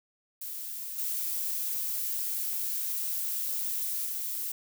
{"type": "noise with level steps", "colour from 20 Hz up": "violet", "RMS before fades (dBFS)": [-38, -32, -34], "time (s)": [0.41, 4.52], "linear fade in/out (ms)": 5, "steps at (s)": [0.98, 4.05], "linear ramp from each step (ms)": 5, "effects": []}